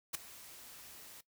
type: noise with ADSR envelope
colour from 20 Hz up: white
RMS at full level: -34 dBFS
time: 0.13-1.21 s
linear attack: 18 ms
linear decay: 8 ms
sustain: -19 dB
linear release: 7 ms
effects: noise-tail reverb RT60 0.1 s tail -17 dB re dry